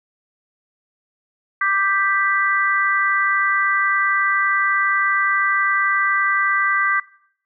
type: chord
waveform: sine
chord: G major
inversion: second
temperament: equal with one note detuned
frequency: 1179.4 / 1568 / 1975.5 Hz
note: D6 / G6 / B6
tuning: +7 / 0 / 0 cents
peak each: -20 / -20 / -21 dBFS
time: 1.61-7 s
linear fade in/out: 5 ms
effects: noise-tail reverb RT60 0.6 s tail -20 dB re dry